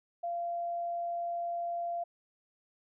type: tone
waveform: sine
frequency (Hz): 689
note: F5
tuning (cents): -24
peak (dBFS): -32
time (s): 0.23-2.04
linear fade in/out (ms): 10
effects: none